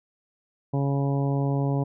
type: harmonic tone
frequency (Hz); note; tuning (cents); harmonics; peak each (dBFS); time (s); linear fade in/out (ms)
139.3; C#3; +9; 1 / 2 / 3 / 4 / 5 / 6 / 7; -23 / -29 / -33 / -35 / -37 / -39 / -40; 0.73-1.84; 10
effects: none